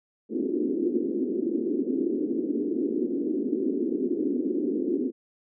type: band-pass noise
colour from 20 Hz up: pink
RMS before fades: -27 dBFS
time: 0.29-5.12 s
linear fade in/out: 50 ms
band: 250 to 390 Hz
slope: 48 dB/octave
effects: none